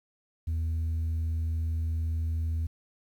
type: tone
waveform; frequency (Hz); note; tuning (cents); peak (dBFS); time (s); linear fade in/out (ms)
sine; 81.2; E2; -26; -24; 0.47-2.67; 10
effects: tanh soft clip ceiling -26 dBFS + 10-bit